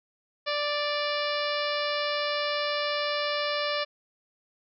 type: harmonic tone with a mistuned harmonic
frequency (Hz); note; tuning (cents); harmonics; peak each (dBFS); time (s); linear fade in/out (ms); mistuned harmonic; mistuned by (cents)
587.3; D5; 0; 1 / 2 / 3 / 4 / 5 / 6 / 7 / 8 / 9; -30 / -33 / -35 / -36 / -37 / -38 / -38 / -39 / -40; 0.46-3.85; 20; 5; -24
effects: none